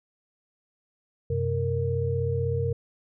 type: tone cluster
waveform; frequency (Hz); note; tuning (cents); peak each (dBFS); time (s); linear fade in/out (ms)
sine; 93.3 / 129.3 / 464.8; F#2 / C3 / A#4; +15 / -20 / -5; -28; 1.3-2.73; 5
effects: none